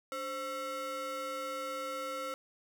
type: ring-modulated tone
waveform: square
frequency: 408.1 Hz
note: G#4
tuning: 30 cents flat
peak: -34 dBFS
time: 0.12-2.34 s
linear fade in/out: 0 ms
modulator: 934 Hz
effects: none